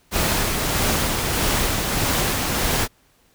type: noise with tremolo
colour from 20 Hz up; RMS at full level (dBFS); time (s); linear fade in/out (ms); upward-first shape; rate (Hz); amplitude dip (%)
pink; -20; 0.11-2.88; 50; sine; 1.6; 30
effects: pink hiss -59 dBFS RMS until 3.34 s